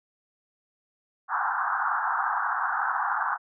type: band-pass noise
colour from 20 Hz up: white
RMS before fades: -27 dBFS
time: 1.28-3.38 s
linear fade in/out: 50 ms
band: 750 to 1600 Hz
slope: 96 dB/octave
effects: none